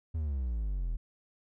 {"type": "exponential sweep", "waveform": "triangle", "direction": "down", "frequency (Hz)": [83.2, 38.89], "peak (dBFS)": -28, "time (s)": [0.14, 0.97], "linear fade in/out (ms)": 10, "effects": []}